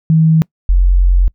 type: tone pair in turn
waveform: sine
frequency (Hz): 160 / 44.9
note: D#3 / F1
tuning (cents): +49 / +49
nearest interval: octave + minor seventh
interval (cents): 2200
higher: first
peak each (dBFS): -6 / -6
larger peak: neither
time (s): 0.1-0.42 / 0.69-1.28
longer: second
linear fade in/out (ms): 0
effects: noise-tail reverb RT60 0.1 s tail -25 dB re dry